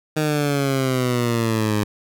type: exponential sweep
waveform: 15% pulse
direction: down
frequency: 155.56 to 103.83 Hz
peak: -12 dBFS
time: 0.16-1.84 s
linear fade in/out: 10 ms
effects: none